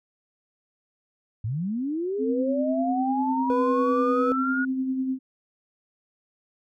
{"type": "linear sweep", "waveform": "sine", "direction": "up", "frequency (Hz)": [98.5, 1456], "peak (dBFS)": -25, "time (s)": [1.44, 4.65], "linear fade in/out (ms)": 5}
{"type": "tone with tremolo", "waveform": "sine", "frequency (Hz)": 261.6, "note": "C4", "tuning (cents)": 0, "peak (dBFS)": -22, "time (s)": [2.18, 5.19], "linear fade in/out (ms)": 50, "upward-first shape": "sine", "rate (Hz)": 10, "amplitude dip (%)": 40}
{"type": "tone", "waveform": "triangle", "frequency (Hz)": 490.3, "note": "B4", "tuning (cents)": -13, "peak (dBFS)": -21, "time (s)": [3.5, 4.32], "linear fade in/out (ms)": 0}
{"effects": []}